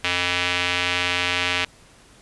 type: tone with band-pass filter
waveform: square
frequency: 89 Hz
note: F2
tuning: 33 cents sharp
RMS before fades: -23 dBFS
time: 0.04-1.65 s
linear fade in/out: 5 ms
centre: 2700 Hz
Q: 2
effects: pink hiss -51 dBFS RMS until 2.21 s + resampled to 24000 Hz